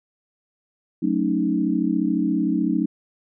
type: chord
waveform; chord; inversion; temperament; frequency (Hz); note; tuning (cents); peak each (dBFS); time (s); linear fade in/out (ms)
sine; D# half-diminished seventh; first; equal; 185 / 220 / 277.2 / 311.1; F#3 / A3 / C#4 / D#4; 0 / 0 / 0 / 0; -25 / -25 / -24 / -23; 1.02-2.86; 10
effects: none